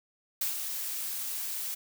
blue noise with ADSR envelope, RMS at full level -29 dBFS, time 0.41-1.75 s, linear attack 4 ms, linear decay 120 ms, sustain -6 dB, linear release 11 ms, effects none

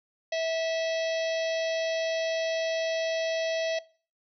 harmonic tone with a mistuned harmonic, 652 Hz, E5, 19 cents flat, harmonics 1 / 3 / 4 / 5 / 6 / 7 / 8 / 9, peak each -27 / -37 / -39 / -41 / -43 / -44 / -45 / -46 dBFS, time 0.32-3.79 s, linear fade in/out 5 ms, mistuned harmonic 7, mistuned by -51 cents, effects noise-tail reverb RT60 0.4 s tail -20 dB re dry

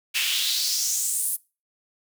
pink noise with high-pass filter sweep, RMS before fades -25 dBFS, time 0.14-1.37 s, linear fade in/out 20 ms, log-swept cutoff 2500 to 11000 Hz, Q 3.3, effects noise-tail reverb RT60 0.3 s tail -23 dB re dry

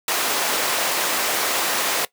pink high-pass noise, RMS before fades -22 dBFS, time 0.08-2.05 s, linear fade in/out 2 ms, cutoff 520 Hz, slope 12 dB/octave, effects noise-tail reverb RT60 0.1 s tail -19 dB re dry

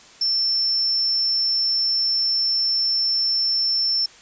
sine tone, 5370 Hz, E8, 31 cents sharp, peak -18 dBFS, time 0.21-4.06 s, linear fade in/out 5 ms, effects white hiss -47 dBFS RMS until 4.21 s + resampled to 16000 Hz

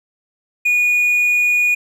triangle tone with hard clipping, 2453 Hz, D#7, 25 cents flat, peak -13 dBFS, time 0.65-1.75 s, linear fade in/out 10 ms, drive 5 dB, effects none

